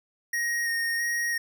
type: tone with vibrato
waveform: square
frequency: 1866 Hz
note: A#6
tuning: 1 cent sharp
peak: -26 dBFS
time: 0.33-1.38 s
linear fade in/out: 5 ms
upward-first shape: square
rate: 1.5 Hz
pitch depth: 13 cents each way
effects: none